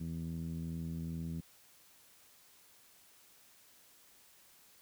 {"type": "tone with low-pass filter", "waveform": "10% pulse", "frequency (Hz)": 82.41, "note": "E2", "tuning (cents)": 0, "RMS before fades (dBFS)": -40, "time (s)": [0, 1.41], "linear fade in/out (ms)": 10, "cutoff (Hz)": 190, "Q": 2.7, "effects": ["white hiss -63 dBFS RMS until 4.81 s"]}